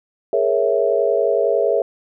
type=chord; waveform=sine; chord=A# half-diminished seventh; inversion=third; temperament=equal with one note detuned; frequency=415.3 / 466.2 / 550.5 / 659.3 Hz; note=G#4 / A#4 / C#5 / E5; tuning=0 / 0 / -12 / 0 cents; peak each=-20 dBFS; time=0.33-1.82 s; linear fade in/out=2 ms; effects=none